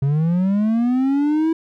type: linear sweep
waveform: triangle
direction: up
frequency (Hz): 134.1 to 328.3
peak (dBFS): -13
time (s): 0.02-1.53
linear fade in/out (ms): 5
effects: none